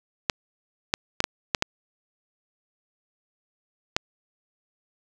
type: clicks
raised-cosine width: 0.2 ms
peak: -3 dBFS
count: 7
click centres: 0.298 / 0.939 / 1.204 / 1.241 / 1.548 / 1.624 / 3.965 s
effects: 7-bit